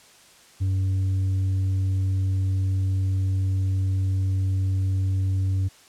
triangle tone with tanh clipping, 95.3 Hz, G2, 48 cents flat, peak -21 dBFS, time 0.6-5.69 s, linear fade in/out 20 ms, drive 8 dB, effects white hiss -52 dBFS RMS until 5.88 s + low-pass 9000 Hz 12 dB/octave

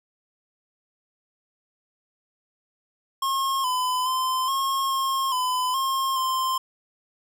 square tone with pitch steps, 1078 / 1009 / 1032 / 1081 / 1074 / 1009 / 1070 / 1046 Hz, C#6 / B5 / C6 / C#6 / C6 / B5 / C6 / C6, -49 / +37 / -24 / -44 / +45 / +37 / +38 / -1 cents, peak -23 dBFS, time 3.22-6.58 s, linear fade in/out 5 ms, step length 420 ms, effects none

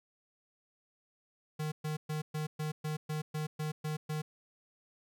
square tone bursts, 153.5 Hz, D#3, 23 cents flat, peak -34 dBFS, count 11, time 1.59-4.22 s, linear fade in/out 10 ms, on 130 ms, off 120 ms, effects none

